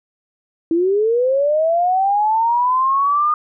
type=linear sweep; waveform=sine; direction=up; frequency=322.1 to 1226 Hz; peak=-13 dBFS; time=0.71-3.34 s; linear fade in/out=2 ms; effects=none